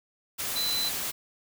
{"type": "tone in noise", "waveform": "sine", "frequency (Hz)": 4021, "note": "B7", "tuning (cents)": 30, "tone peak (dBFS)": -27, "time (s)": [0.55, 0.9], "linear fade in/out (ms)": 20, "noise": "white", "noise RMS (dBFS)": -32, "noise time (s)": [0.38, 1.12], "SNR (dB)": 2, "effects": []}